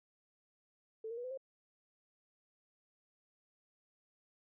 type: tone with pitch steps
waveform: sine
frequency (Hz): 442.6 / 463.5 / 485.5 / 508.4 / 532.5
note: A4 / A#4 / B4 / C5 / C5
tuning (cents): +10 / -10 / -30 / -50 / +30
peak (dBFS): -40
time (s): 1.04-1.375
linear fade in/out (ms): 5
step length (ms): 67
effects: none